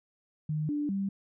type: tone with pitch steps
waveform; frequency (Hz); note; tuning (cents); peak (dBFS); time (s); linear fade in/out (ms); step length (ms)
sine; 153.2 / 293.8 / 196.3; D#3 / D4 / G3; -27 / +1 / +3; -28; 0.49-1.09; 5; 200
effects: none